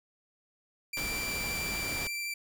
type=tone with vibrato; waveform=sawtooth; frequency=2349 Hz; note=D7; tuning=in tune; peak=-30 dBFS; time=0.93-2.34 s; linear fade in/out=5 ms; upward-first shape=triangle; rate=12 Hz; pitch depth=13 cents each way
type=noise; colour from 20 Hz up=pink; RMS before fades=-38 dBFS; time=0.97-2.07 s; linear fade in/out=0 ms
effects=none